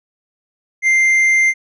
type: tone with tanh clipping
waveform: sine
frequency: 2093 Hz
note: C7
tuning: in tune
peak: -11 dBFS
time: 0.82-1.54 s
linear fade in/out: 50 ms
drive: 5 dB
effects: none